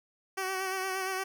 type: tone with vibrato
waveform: 10% pulse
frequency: 379.1 Hz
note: F#4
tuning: 42 cents sharp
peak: -23 dBFS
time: 0.37-1.24 s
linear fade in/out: 10 ms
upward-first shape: sine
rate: 8.6 Hz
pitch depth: 31 cents each way
effects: none